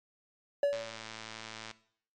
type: tone with exponential decay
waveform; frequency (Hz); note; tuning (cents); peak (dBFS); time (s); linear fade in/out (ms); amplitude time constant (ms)
triangle; 570; C#5; +48; -20; 0.63-1.04; 2; 88
type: click train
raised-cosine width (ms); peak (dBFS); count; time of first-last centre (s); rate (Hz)
0.2; -25; 110; 0.73-1.712; 111
effects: noise-tail reverb RT60 0.6 s tail -17 dB re dry + MP3 64 kbps